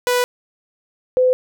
sawtooth / sine tone pair in turn, 492.9 / 508.2 Hz, B4 / B4, -3 / +49 cents, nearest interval minor second, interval 52 cents, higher second, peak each -11 dBFS, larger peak neither, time 0.07-0.24 / 1.17-1.33 s, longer first, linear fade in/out 0 ms, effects none

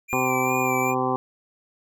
square tone with vibrato, 2374 Hz, D7, 18 cents sharp, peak -27 dBFS, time 0.08-0.95 s, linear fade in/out 50 ms, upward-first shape sine, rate 2.5 Hz, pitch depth 39 cents each way
harmonic tone, 128.6 Hz, C3, 30 cents flat, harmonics 1 / 2 / 3 / 4 / 6 / 7 / 8 / 9, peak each -33 / -28 / -28 / -30 / -27 / -33 / -28 / -32 dBFS, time 0.13-1.16 s, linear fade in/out 0 ms
effects none

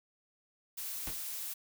blue noise, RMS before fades -40 dBFS, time 0.77-1.54 s, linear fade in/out 10 ms
pink noise with exponential decay, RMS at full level -38 dBFS, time 1.07-1.22 s, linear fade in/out 0 ms, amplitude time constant 31 ms
effects none

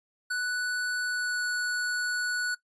square tone with pitch glide, 1483 to 1473.6 Hz, F#6 to F#6, +4 to -7 cents, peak -28 dBFS, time 0.3-2.55 s, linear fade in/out 10 ms, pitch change -11 cents, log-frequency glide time 1.02-1.45 s, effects noise-tail reverb RT60 0.1 s tail -17 dB re dry + resampled to 22050 Hz

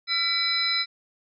sine tone cluster, 1365 / 1998 / 2299 / 4001 / 5130 Hz, F6 / B6 / D7 / B7 / E8, -40 / +20 / -37 / +22 / -48 cents, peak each -33 / -31 / -31 / -24 / -30 dBFS, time 0.07-0.86 s, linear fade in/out 50 ms, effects none

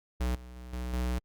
square tone with level steps, 61.7 Hz, B1, 1 cent flat, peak -28 / -45 / -43 / -34 / -29 dBFS, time 0.2-1.19 s, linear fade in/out 10 ms, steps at 0.35 / 0.56 / 0.73 / 0.93 s, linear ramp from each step 2 ms, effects Opus 48 kbps

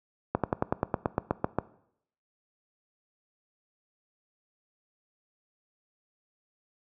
slowing click train, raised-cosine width 1 ms, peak -10 dBFS, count 12, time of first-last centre 0.35-1.586 s, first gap 87 ms, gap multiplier 1.05, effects noise-tail reverb RT60 0.7 s tail -19 dB re dry + high-pass 80 Hz 12 dB/octave

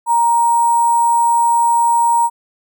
sine tone with sample-and-hold, 936 Hz, A#5, 7 cents sharp, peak -10 dBFS, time 0.06-2.3 s, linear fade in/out 50 ms, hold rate 8820 Hz, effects none

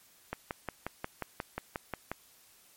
click train, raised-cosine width 0.5 ms, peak -19 dBFS, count 11, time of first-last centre 0.33-2.116 s, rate 5.6 Hz, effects white hiss -61 dBFS RMS until 2.76 s + MP3 64 kbps

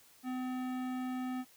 sine tone with hard clipping, 254.6 Hz, C4, 47 cents flat, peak -37 dBFS, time 0.23-1.45 s, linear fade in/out 50 ms, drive 16 dB, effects white hiss -62 dBFS RMS until 1.56 s

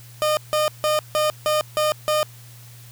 30% pulse tone bursts, 610 Hz, D#5, 34 cents flat, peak -15 dBFS, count 7, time 0.22-2.23 s, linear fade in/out 0 ms, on 150 ms, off 160 ms, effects added 119 Hz sine -42 dBFS peak until 2.91 s + white hiss -48 dBFS RMS until 2.91 s

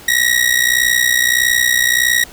sawtooth ring-modulated tone, 1900 Hz, A#6, 33 cents sharp, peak -5 dBFS, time 0.08-2.24 s, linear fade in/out 0 ms, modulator 30.8 Hz, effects pink hiss -38 dBFS RMS until 2.32 s

